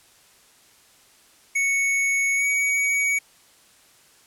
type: tone with pitch glide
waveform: square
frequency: 2217 to 2253 Hz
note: C#7 to C#7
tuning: 0 to +28 cents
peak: -20 dBFS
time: 1.55-3.19 s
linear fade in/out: 10 ms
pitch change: +28 cents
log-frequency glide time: 2.36-2.45 s
effects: white hiss -55 dBFS RMS until 4.26 s + low-pass 11000 Hz 12 dB/octave